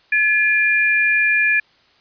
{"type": "tone pair together", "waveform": "sine", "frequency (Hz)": [1713, 2401], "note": ["A6", "D7"], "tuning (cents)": [-47, 38], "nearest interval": "tritone", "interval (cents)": 585, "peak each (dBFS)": -16, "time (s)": [0.12, 1.6], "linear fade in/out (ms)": 5, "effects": ["white hiss -55 dBFS RMS until 2 s", "resampled to 11025 Hz"]}